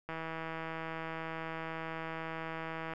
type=click train; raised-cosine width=0.5 ms; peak=-25 dBFS; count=462; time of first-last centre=0.09-2.936 s; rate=162 Hz; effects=none